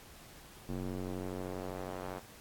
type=tone with band-pass filter sweep; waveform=square; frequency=46.26 Hz; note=F#1; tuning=in tune; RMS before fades=-40 dBFS; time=0.68-2.2 s; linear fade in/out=20 ms; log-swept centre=250 to 800 Hz; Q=1.1; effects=pink hiss -55 dBFS RMS until 2.4 s + AAC 64 kbps